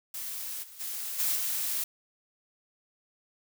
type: noise with level steps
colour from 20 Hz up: blue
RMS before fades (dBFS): -37 / -49 / -36 / -28 / -31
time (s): 0.14-1.84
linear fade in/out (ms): 5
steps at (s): 0.62 / 0.79 / 1.18 / 1.35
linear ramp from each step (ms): 20
effects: none